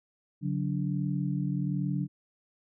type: tone cluster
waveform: sine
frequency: 142.6 / 183.8 / 290 Hz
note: C#3 / F#3 / D4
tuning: +49 / -11 / -22 cents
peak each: -30 / -31 / -36 dBFS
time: 0.41-2.08 s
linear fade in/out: 50 ms
effects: none